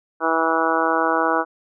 harmonic tone, 162.8 Hz, E3, 21 cents flat, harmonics 2 / 3 / 4 / 5 / 6 / 7 / 8 / 9, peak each -25 / -25 / -25 / -25 / -25 / -25 / -25 / -25 dBFS, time 0.2-1.45 s, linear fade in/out 50 ms, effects none

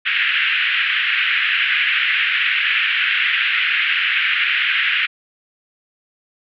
white band-pass noise, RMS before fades -18 dBFS, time 0.05-5.07 s, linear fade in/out 20 ms, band 1500 to 3000 Hz, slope 48 dB/octave, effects none

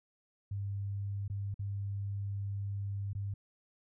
sine tone with dropouts, 99.9 Hz, G2, 33 cents sharp, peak -34 dBFS, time 0.51-3.34 s, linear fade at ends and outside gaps 5 ms, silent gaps 1.28-1.299 / 1.543-1.592 / 3.132-3.15 s, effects none

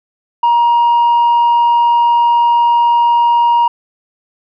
sine tone with tanh clipping, 946 Hz, A#5, 25 cents sharp, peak -8 dBFS, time 0.43-3.68 s, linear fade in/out 5 ms, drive 1 dB, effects none

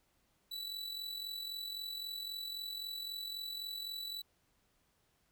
45% pulse tone with amplitude modulation, 3951 Hz, B7, in tune, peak -38 dBFS, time 0.51-4.22 s, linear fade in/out 10 ms, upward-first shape sine, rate 43.8 Hz, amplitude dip 55%, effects pink hiss -75 dBFS RMS until 5.31 s

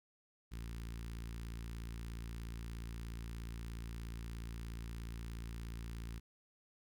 sawtooth tone with notch filter, 56.9 Hz, A#1, 41 cents flat, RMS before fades -45 dBFS, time 0.51-6.2 s, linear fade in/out 20 ms, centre 630 Hz, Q 0.52, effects 13-bit

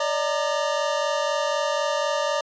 square tone cluster, 575 / 619 / 924 / 1199 Hz, D5 / D#5 / A#5 / D6, -37 / -9 / -16 / +36 cents, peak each -26 / -29 / -31 / -30 dBFS, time 0-2.41 s, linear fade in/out 5 ms, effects resampled to 16000 Hz

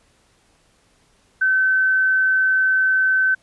sine tone, 1531 Hz, G6, 41 cents flat, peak -14 dBFS, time 1.41-3.35 s, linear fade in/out 10 ms, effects pink hiss -59 dBFS RMS until 3.42 s + resampled to 24000 Hz

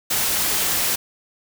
white noise, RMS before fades -21 dBFS, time 0.1-0.96 s, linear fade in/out 10 ms, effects none

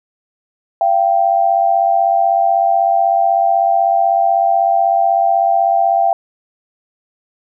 sine tone pair together, 683.9 / 780 Hz, F5 / G5, -36 / -9 cents, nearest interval major second, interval 227 cents, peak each -13 dBFS, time 0.81-6.13 s, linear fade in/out 2 ms, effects none

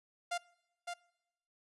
sawtooth tone with echo, 698.5 Hz, F5, in tune, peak -30 dBFS, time 0.31-0.38 s, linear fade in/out 10 ms, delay 560 ms, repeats 1, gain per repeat -5 dB, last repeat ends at 0.94 s, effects noise-tail reverb RT60 0.9 s tail -23 dB re dry + resampled to 24000 Hz

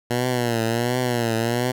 10% pulse tone with vibrato, 119.5 Hz, A#2, 43 cents sharp, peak -12 dBFS, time 0.1-1.72 s, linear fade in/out 10 ms, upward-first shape triangle, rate 1.4 Hz, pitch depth 110 cents each way, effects none

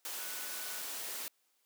sine tone in noise, 1480 Hz, F#6, in tune, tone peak -51 dBFS, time 0.19-0.81 s, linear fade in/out 0 ms, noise white, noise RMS -41 dBFS, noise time 0.05-1.28 s, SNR -13 dB, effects white hiss -75 dBFS RMS until 1.65 s + high-pass 300 Hz 12 dB/octave

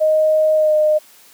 sine tone with pitch glide, 622.3 to 612 Hz, D#5 to D#5, 0 to -29 cents, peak -11 dBFS, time 0-0.99 s, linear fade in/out 20 ms, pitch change -29 cents, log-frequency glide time 0.55-0.74 s, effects white hiss -47 dBFS RMS until 1.33 s + high-pass 200 Hz 12 dB/octave

